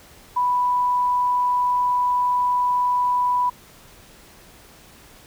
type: tone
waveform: sine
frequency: 987.8 Hz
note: B5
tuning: in tune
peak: -17 dBFS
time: 0.36-3.5 s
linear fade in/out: 10 ms
effects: pink hiss -48 dBFS RMS until 5.26 s